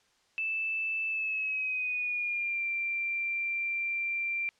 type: tone with pitch glide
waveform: sine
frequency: 2637 to 2363 Hz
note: E7 to D7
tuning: 0 to +10 cents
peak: -29 dBFS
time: 0.38-4.49 s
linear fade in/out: 0 ms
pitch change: -190 cents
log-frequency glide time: 1.08-2.64 s
effects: white hiss -68 dBFS RMS until 4.59 s + low-pass 6000 Hz 12 dB/octave